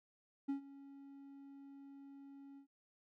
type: tone with ADSR envelope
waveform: triangle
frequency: 277.2 Hz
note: C#4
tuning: in tune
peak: -32 dBFS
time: 0.48-2.67 s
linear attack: 15 ms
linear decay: 110 ms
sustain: -19 dB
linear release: 97 ms
effects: none